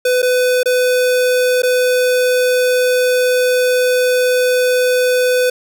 square tone with dropouts, 501 Hz, B4, 25 cents sharp, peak -12 dBFS, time 0.05-5.5 s, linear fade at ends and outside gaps 5 ms, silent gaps 0.22-0.227 / 0.632-0.657 / 1.621-1.632 s, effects none

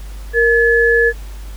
sine tone pair together, 466.2 / 1714 Hz, A#4 / A6, 0 / -46 cents, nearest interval octave + major seventh, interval 2254 cents, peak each -12 dBFS, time 0.33-1.13 s, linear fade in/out 50 ms, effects added 50 Hz sine -27 dBFS peak until 1.56 s + pink hiss -42 dBFS RMS until 1.56 s

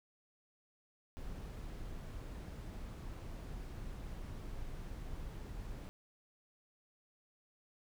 brown noise, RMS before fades -45 dBFS, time 1.17-5.89 s, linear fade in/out 0 ms, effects none

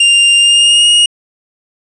45% pulse tone with pitch glide, 2794 to 2868 Hz, F7 to F7, 0 to +45 cents, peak -5 dBFS, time 0-1.06 s, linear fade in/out 5 ms, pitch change +45 cents, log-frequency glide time 0.37-0.89 s, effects resampled to 22050 Hz

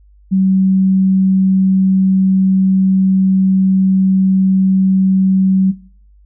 sine tone, 190.1 Hz, F#3, 47 cents sharp, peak -9 dBFS, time 0.31-5.72 s, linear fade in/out 20 ms, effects noise-tail reverb RT60 0.5 s tail -18 dB re dry + added 50 Hz sine -43 dBFS peak until 6.25 s

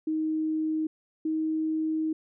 sine tone pair in turn, 313.7 / 315.4 Hz, D#4 / D#4, +14 / +24 cents, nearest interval unison, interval 10 cents, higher second, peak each -25 dBFS, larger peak neither, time 0.07-0.87 / 1.25-2.13 s, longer second, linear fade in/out 5 ms, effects none

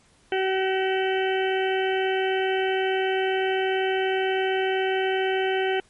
harmonic tone, 380 Hz, F#4, 46 cents sharp, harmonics 1 / 2 / 4 / 5 / 6 / 7 / 8, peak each -23 / -28 / -31 / -35 / -36 / -37 / -34 dBFS, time 0.32-5.8 s, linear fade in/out 2 ms, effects pink hiss -59 dBFS RMS until 5.89 s + MP3 48 kbps

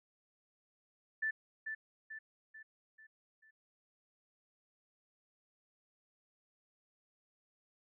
sine tone with echo, 1760 Hz, A6, in tune, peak -32 dBFS, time 1.22-1.31 s, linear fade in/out 10 ms, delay 440 ms, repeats 5, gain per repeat -6 dB, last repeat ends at 3.51 s, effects none

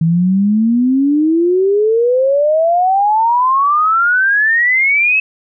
sine exponential sweep, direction up, 160 to 2610 Hz, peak -9 dBFS, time 0.01-5.2 s, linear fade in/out 5 ms, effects none

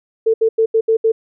sine tone bursts at uneven times, 447.1 Hz, A4, 28 cents sharp, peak -10 dBFS, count 6, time 0.26-0.34 / 0.41-0.49 / 0.58-0.66 / 0.74-0.81 / 0.88-0.97 / 1.04-1.12 s, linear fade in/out 10 ms, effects none

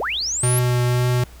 sine linear sweep, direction up, 350.6 to 11460 Hz, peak -21 dBFS, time 0-0.59 s, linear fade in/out 0 ms
square tone with vibrato, 123.47 Hz, B2, in tune, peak -17 dBFS, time 0.43-1.24 s, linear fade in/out 5 ms, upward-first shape triangle, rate 1.9 Hz, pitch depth 11 cents each way
effects added 60 Hz sine -41 dBFS peak until 1.4 s + pink hiss -48 dBFS RMS until 1.4 s

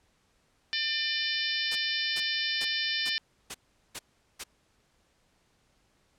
harmonic tone, 598 Hz, D5, 31 cents sharp, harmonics 3 / 4 / 5 / 6 / 7 / 8 / 9, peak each -34 / -36 / -34 / -35 / -37 / -36 / -37 dBFS, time 0.73-3.18 s, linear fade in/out 0 ms
white noise bursts, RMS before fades -36 dBFS, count 7, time 1.71-4.439 s, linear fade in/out 10 ms, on 47 ms, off 400 ms
effects pink hiss -69 dBFS RMS until 6.18 s + low-pass 9000 Hz 12 dB/octave

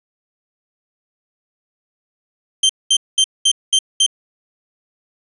sawtooth tone bursts, 3136 Hz, G7, in tune, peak -7 dBFS, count 6, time 2.63-4.064 s, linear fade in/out 5 ms, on 64 ms, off 210 ms, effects resampled to 24000 Hz + 8-bit

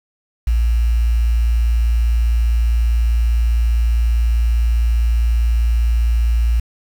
sine tone with quantisation, 57.6 Hz, A#1, 20 cents flat, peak -12 dBFS, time 0.47-6.6 s, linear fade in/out 5 ms, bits 6, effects none

